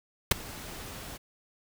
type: noise with ADSR envelope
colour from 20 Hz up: pink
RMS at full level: -18 dBFS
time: 0.31-1.18 s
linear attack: 5 ms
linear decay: 12 ms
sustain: -24 dB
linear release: 22 ms
effects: none